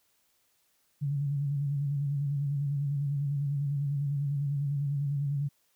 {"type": "tone with vibrato", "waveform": "sine", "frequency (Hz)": 142.1, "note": "C#3", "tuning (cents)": 43, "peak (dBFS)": -27, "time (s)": [1.01, 5.49], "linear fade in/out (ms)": 20, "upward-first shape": "square", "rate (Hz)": 10, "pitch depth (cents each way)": 41, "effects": ["white hiss -71 dBFS RMS until 5.75 s"]}